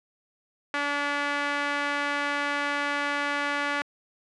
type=tone with band-pass filter; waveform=sawtooth; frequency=287.5 Hz; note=D4; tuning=37 cents flat; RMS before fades=-28 dBFS; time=0.74-3.82 s; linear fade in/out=0 ms; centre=1700 Hz; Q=1.5; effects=resampled to 24000 Hz